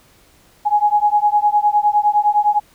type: beating tone pair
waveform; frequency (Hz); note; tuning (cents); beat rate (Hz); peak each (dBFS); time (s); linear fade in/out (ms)
sine; 829 / 838.8; G#5 / G#5; -3 / +17; 9.8; -15; 0.65-2.6; 20
effects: pink hiss -52 dBFS RMS until 2.74 s